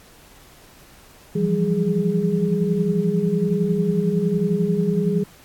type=tone cluster; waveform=sine; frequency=165.7 / 176.7 / 197.9 / 414.5 Hz; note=E3 / F3 / G3 / G#4; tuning=+9 / +21 / +17 / -3 cents; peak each=-23 dBFS; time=1.35-5.24 s; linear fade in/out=10 ms; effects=pink hiss -49 dBFS RMS until 5.44 s + AAC 64 kbps